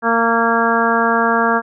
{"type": "harmonic tone with a mistuned harmonic", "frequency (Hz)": 230, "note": "A#3", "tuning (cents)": -23, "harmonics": [1, 2, 3, 4, 5, 6, 7], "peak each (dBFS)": [-20, -20, -20, -20, -20, -20, -20], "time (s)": [0.02, 1.62], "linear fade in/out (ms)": 50, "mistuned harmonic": 7, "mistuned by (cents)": 22, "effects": []}